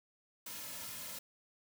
white noise with comb filter, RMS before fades -45 dBFS, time 0.46-1.19 s, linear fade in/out 5 ms, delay 2.6 ms, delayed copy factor -0.65, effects none

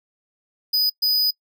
square tone bursts at uneven times, 4978 Hz, D#8, in tune, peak -17 dBFS, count 2, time 0.73-0.9 / 1.02-1.31 s, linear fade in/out 10 ms, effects noise-tail reverb RT60 0.1 s tail -26 dB re dry

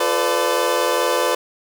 25% pulse chord, B half-diminished seventh, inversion second, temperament equal with one note detuned, 349.2 / 440 / 504.8 / 587.3 Hz, F4 / A4 / B4 / D5, 0 / 0 / +38 / 0 cents, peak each -22 / -21 / -16 / -19 dBFS, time 0-1.35 s, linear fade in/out 5 ms, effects none

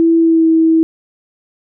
sine tone with pitch glide, 330.6 to 323.8 Hz, E4 to E4, +5 to -31 cents, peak -7 dBFS, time 0-0.83 s, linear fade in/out 0 ms, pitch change -36 cents, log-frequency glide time 0.18-0.47 s, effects none

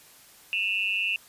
sine tone with amplitude modulation, 2684 Hz, E7, 31 cents sharp, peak -20 dBFS, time 0.53-1.16 s, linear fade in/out 0 ms, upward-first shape sine, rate 198 Hz, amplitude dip 95%, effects white hiss -53 dBFS RMS until 1.28 s + resampled to 32000 Hz

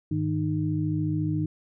sine tone cluster, 101.1 / 155.2 / 306.7 Hz, G#2 / D#3 / D#4, -46 / -4 / -25 cents, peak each -30 / -27 / -28 dBFS, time 0.11-1.46 s, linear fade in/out 5 ms, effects none

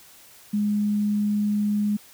sine tone, 207.7 Hz, G#3, in tune, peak -20 dBFS, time 0.53-1.97 s, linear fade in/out 10 ms, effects white hiss -50 dBFS RMS until 2.13 s

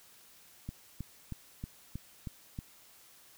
click train, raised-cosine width 5 ms, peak -26 dBFS, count 7, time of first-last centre 0.69-2.589 s, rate 3.16 Hz, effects white hiss -59 dBFS RMS until 3.37 s

